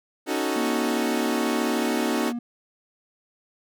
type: chord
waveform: sawtooth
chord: D# half-diminished seventh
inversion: third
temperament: equal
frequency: 277.2 / 311.1 / 370 / 440 Hz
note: C#4 / D#4 / F#4 / A4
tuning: 0 / 0 / 0 / 0 cents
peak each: -25 / -24 / -25 / -28 dBFS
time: 0.26-2.33 s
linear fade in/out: 50 ms
type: tone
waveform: triangle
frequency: 238.5 Hz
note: A#3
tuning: 40 cents sharp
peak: -25 dBFS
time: 0.56-2.39 s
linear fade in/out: 5 ms
effects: none